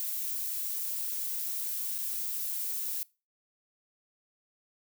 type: noise with dropouts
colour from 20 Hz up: violet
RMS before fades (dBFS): -34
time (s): 0-3.03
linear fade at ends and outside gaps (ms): 0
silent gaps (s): 1.982-1.986
effects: noise-tail reverb RT60 0.3 s tail -23 dB re dry